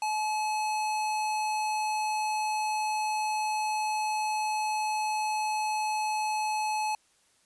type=tone; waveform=square; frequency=857 Hz; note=A5; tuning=46 cents flat; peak=-28 dBFS; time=0.02-6.95 s; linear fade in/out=2 ms; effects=white hiss -66 dBFS RMS until 7.45 s + resampled to 24000 Hz